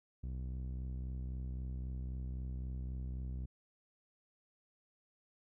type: tone with low-pass filter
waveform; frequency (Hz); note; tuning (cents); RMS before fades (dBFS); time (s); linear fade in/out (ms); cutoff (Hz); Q
sawtooth; 63.8; C2; -43; -41; 0.23-3.46; 10; 180; 0.68
effects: none